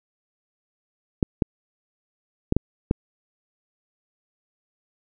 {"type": "clicks", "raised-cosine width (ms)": 3, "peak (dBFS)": -5, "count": 5, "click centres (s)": [1.228, 1.422, 2.524, 2.566, 2.911], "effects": []}